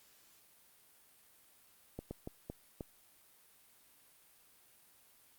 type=slowing click train; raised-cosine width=2 ms; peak=-28 dBFS; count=5; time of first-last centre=1.99-2.808 s; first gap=120 ms; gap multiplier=1.37; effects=white hiss -65 dBFS RMS until 5.38 s + Opus 48 kbps